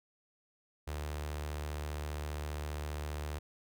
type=tone with notch filter; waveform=sawtooth; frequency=75 Hz; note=D2; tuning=37 cents sharp; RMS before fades=-39 dBFS; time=0.87-3.39 s; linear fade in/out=10 ms; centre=200 Hz; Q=0.98; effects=none